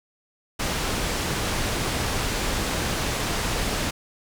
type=low-pass noise; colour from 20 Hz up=pink; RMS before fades=-26 dBFS; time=0.59-3.91 s; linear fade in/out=10 ms; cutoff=9000 Hz; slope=12 dB/octave; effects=none